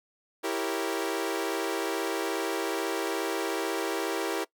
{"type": "chord", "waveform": "sawtooth", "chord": "E diminished seventh", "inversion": "none", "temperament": "equal", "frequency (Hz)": [329.6, 392, 466.2, 554.4], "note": ["E4", "G4", "Bb4", "Db5"], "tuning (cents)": [0, 0, 0, 0], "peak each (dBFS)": [-29, -29, -30, -34], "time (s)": [0.43, 4.45], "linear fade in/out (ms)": 20, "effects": ["noise-tail reverb RT60 0.1 s tail -21 dB re dry"]}